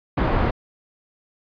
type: low-pass noise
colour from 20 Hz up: pink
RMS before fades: -20 dBFS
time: 0.17-0.51 s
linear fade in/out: 10 ms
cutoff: 1400 Hz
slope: 12 dB/octave
effects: resampled to 11025 Hz